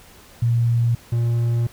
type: tone pair in turn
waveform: sine / triangle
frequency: 117.8 / 117.8 Hz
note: A#2 / A#2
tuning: +19 / +19 cents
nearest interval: unison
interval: 0 cents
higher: neither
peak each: -15 dBFS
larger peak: neither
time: 0.42-0.95 / 1.12-1.67 s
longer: second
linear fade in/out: 5 ms
effects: pink hiss -47 dBFS RMS until 1.72 s